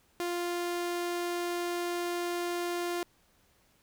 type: tone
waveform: sawtooth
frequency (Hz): 349.2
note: F4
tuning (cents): 0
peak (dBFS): -27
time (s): 0.2-3.03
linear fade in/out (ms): 0
effects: pink hiss -67 dBFS RMS until 3.82 s